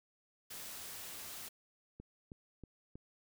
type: noise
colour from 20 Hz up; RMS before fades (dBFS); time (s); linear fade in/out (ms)
white; -47; 0.5-1.49; 10
type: click train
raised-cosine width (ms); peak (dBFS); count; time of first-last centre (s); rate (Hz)
3; -36; 4; 2-2.955; 3.14
effects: none